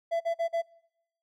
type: tone bursts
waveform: triangle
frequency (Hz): 670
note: E5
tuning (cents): +28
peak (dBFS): -23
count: 4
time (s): 0.11-0.622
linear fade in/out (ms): 20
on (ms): 95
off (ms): 44
effects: noise-tail reverb RT60 0.9 s tail -25 dB re dry